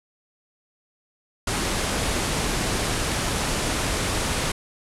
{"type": "low-pass noise", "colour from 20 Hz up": "pink", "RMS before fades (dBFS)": -25, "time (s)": [1.47, 4.52], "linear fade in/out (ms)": 5, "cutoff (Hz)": 11000, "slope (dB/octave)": 48, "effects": []}